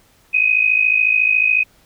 sine tone pair together, 2489 / 2543 Hz, D#7 / D#7, 0 / +37 cents, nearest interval unison, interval 37 cents, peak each -15 dBFS, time 0.33-1.64 s, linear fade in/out 20 ms, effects pink hiss -54 dBFS RMS until 1.85 s

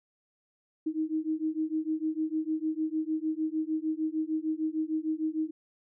sine beating tone pair, 311.1 / 317.7 Hz, D#4 / D#4, 0 / +36 cents, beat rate 6.6 Hz, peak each -31 dBFS, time 0.86-5.51 s, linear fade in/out 10 ms, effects none

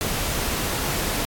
pink noise, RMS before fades -25 dBFS, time 0.01-1.25 s, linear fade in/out 0 ms, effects AAC 64 kbps

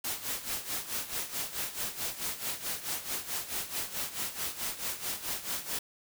white noise with tremolo, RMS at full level -33 dBFS, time 0.04-5.79 s, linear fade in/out 5 ms, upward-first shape sine, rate 4.6 Hz, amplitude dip 75%, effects none

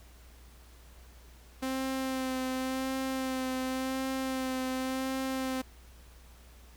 sawtooth tone with vibrato, 261.6 Hz, C4, in tune, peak -27 dBFS, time 1.62-5.62 s, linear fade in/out 10 ms, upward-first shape sine, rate 0.91 Hz, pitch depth 19 cents each way, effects added 60 Hz sine -52 dBFS peak until 6.76 s + pink hiss -59 dBFS RMS until 6.76 s

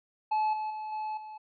triangle tone with level steps, 861 Hz, A5, 38 cents flat, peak -23 / -29 / -33 / -30 / -39 dBFS, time 0.31-1.38 s, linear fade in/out 10 ms, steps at 0.53 / 0.7 / 0.92 / 1.17 s, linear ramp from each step 5 ms, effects resampled to 11025 Hz

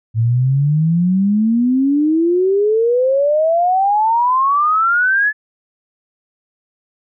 sine exponential sweep, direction up, 110 to 1736 Hz, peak -11 dBFS, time 0.14-5.33 s, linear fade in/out 50 ms, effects none

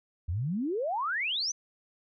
sine exponential sweep, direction up, 76.9 to 6272 Hz, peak -28 dBFS, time 0.28-1.52 s, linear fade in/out 10 ms, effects none

